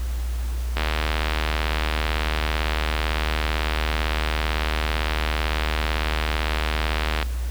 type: click train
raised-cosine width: 0.3 ms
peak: -7 dBFS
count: 504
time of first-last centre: 0.77-7.227 s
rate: 77.9 Hz
effects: added 60 Hz sine -23 dBFS peak until 7.5 s + pink hiss -41 dBFS RMS until 7.5 s